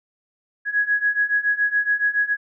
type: beating tone pair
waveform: sine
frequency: 1664 / 1671.1 Hz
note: G#6 / G#6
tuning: +3 / +10 cents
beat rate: 7.1 Hz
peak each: -22 / -20 dBFS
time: 0.65-2.37 s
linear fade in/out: 50 ms
effects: none